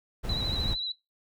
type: noise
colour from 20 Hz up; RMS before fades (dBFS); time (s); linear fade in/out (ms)
brown; -31; 0.23-0.75; 20
type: tone with vibrato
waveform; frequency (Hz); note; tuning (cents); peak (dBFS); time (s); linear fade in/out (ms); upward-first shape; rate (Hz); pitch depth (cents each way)
sine; 3951; B7; 0; -30; 0.29-0.92; 5; sine; 13; 46
effects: noise-tail reverb RT60 0.2 s tail -17 dB re dry